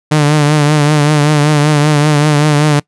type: tone with vibrato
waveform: sawtooth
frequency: 149.1 Hz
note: D3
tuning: 27 cents sharp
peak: -3 dBFS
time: 0.11-2.8 s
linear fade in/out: 10 ms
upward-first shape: triangle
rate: 5.2 Hz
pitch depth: 61 cents each way
effects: noise-tail reverb RT60 0.1 s tail -23 dB re dry + resampled to 24000 Hz